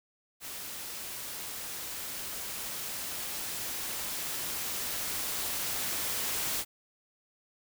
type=noise with level ramp; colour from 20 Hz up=white; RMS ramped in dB=-41 to -32 dBFS; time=0.4-6.65 s; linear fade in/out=50 ms; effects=none